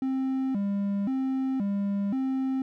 triangle tone with vibrato, 230 Hz, A#3, 23 cents flat, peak -23 dBFS, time 0.02-2.62 s, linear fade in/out 2 ms, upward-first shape square, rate 0.95 Hz, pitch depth 240 cents each way, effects none

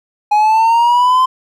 triangle linear sweep, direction up, 830.6 to 1038 Hz, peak -6 dBFS, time 0.31-1.26 s, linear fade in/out 10 ms, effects none

